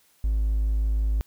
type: tone with hard clipping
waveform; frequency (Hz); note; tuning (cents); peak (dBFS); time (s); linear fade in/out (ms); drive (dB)
triangle; 52.9; G#1; +33; -21; 0.24-1.21; 0; 4
effects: white hiss -62 dBFS RMS until 1.26 s